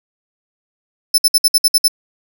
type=tone bursts; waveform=sawtooth; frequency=5274 Hz; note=E8; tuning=in tune; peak=-6 dBFS; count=8; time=1.14-1.881 s; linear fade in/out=5 ms; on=41 ms; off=59 ms; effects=none